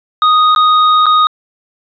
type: tone with dropouts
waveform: square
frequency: 1244.5 Hz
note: D#6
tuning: in tune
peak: -7 dBFS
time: 0.22-1.27 s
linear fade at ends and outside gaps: 1 ms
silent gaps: 0.549-0.561 / 1.058-1.065 s
effects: resampled to 11025 Hz + 7-bit